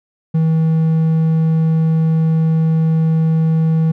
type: tone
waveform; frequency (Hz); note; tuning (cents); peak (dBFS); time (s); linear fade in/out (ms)
triangle; 160.7; E3; -44; -9; 0.34-3.92; 10
effects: none